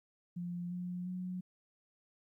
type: tone with pitch steps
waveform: sine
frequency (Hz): 175.1 / 178.68 / 182.33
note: F3 / F3 / F#3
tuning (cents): +5 / +40 / -25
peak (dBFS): -37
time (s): 0.36-1.41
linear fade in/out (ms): 10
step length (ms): 350
effects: 13-bit